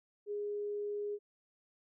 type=tone; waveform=sine; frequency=412.7 Hz; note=G#4; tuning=11 cents flat; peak=-35 dBFS; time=0.26-1.19 s; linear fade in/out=50 ms; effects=none